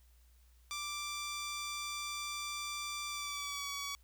10% pulse tone with pitch glide, 1176 to 1132 Hz, D6 to C#6, +2 to +36 cents, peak -30 dBFS, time 0.71-3.95 s, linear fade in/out 0 ms, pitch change -66 cents, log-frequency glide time 3.08-3.68 s, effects added 60 Hz sine -61 dBFS peak until 4.03 s + white hiss -72 dBFS RMS until 4.03 s

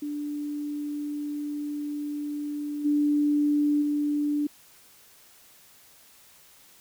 sine tone with level steps, 293.7 Hz, D4, in tune, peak -29 / -20 / -23 dBFS, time 0.02-4.47 s, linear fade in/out 5 ms, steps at 2.84 / 3.81 s, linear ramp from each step 20 ms, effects white hiss -55 dBFS RMS until 6.8 s

